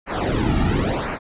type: noise with flanger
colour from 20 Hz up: brown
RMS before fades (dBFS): -21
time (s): 0.06-1.19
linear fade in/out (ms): 50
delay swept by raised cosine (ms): 0.28 to 1.98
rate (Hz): 0.95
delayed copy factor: -0.9
effects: resampled to 8000 Hz